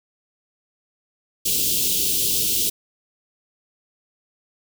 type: band-stop noise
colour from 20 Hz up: white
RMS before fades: -21 dBFS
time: 1.45-2.7 s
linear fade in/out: 10 ms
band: 470 to 2800 Hz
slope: 48 dB/octave
effects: none